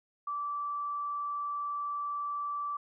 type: tone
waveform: sine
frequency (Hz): 1162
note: D6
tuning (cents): -19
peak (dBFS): -32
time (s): 0.27-2.77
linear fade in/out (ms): 5
effects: none